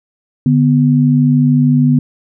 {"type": "tone pair together", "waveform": "sine", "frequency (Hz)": [146.83, 246.7], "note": ["D3", "B3"], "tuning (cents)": [0, -2], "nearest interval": "major sixth", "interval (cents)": 898, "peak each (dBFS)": -10, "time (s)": [0.46, 1.99], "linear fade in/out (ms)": 2, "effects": []}